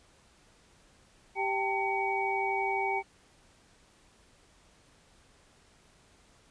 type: tone cluster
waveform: sine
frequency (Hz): 391.1 / 783 / 895 / 2255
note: G4 / G5 / A5 / C#7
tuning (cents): -4 / -2 / +29 / +29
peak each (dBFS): -34 / -32 / -34 / -33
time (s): 1.35-3.03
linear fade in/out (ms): 50
effects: pink hiss -62 dBFS RMS until 6.5 s + resampled to 22050 Hz